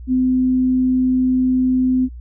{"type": "tone", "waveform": "sine", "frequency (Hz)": 255.8, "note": "C4", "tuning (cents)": -39, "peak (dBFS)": -13, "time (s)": [0.07, 2.09], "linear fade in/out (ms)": 50, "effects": ["added 60 Hz sine -31 dBFS peak until 2.2 s"]}